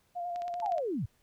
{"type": "tone with vibrato", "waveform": "sine", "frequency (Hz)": 701, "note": "F5", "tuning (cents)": 6, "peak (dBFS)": -33, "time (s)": [0.15, 0.81], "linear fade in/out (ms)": 20, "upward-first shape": "square", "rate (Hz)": 10, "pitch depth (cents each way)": 23}
{"type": "click train", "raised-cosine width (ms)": 0.2, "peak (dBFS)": -30, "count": 8, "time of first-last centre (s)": [0.36, 0.782], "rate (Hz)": 16.6}
{"type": "linear sweep", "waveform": "sine", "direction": "down", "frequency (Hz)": [902, 82.7], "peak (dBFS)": -30, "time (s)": [0.62, 1.06], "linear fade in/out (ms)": 10}
{"effects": ["pink hiss -70 dBFS RMS until 1.22 s"]}